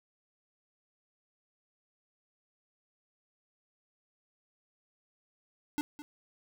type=tone with echo; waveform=square; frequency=295.6 Hz; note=D4; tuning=11 cents sharp; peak=-30 dBFS; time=5.78-5.81 s; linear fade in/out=0 ms; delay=210 ms; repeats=1; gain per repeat=-14 dB; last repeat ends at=6.02 s; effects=none